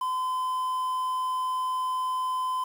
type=tone with quantisation; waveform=triangle; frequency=1022 Hz; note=C6; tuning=41 cents flat; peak=-24 dBFS; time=0.01-2.64 s; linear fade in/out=5 ms; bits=8; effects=none